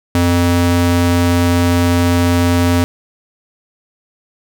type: ring-modulated tone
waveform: square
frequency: 174.61 Hz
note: F3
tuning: in tune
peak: -8 dBFS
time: 0.15-2.84 s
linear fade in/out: 0 ms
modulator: 83.6 Hz
effects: none